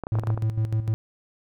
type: clicks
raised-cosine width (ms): 1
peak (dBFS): -17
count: 8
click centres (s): 0.037 / 0.069 / 0.154 / 0.187 / 0.236 / 0.272 / 0.303 / 0.376
type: tone with tremolo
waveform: triangle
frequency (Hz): 110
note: A2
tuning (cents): 0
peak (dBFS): -18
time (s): 0.12-0.94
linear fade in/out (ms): 0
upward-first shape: square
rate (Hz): 6.6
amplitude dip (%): 65
effects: none